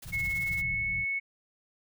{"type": "noise with tremolo", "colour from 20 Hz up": "white", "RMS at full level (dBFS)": -45, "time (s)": [0.02, 0.62], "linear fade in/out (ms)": 5, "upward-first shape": "sine", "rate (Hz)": 18, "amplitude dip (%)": 70}
{"type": "low-pass noise", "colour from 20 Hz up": "white", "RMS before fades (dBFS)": -40, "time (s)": [0.04, 1.05], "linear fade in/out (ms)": 20, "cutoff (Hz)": 170, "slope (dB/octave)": 48}
{"type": "tone with pitch glide", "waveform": "sine", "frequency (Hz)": [2185, 2205], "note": ["C#7", "C#7"], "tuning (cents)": [-26, -10], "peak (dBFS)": -28, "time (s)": [0.12, 1.2], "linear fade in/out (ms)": 20, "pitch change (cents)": 16, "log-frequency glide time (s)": [0.37, 0.87]}
{"effects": []}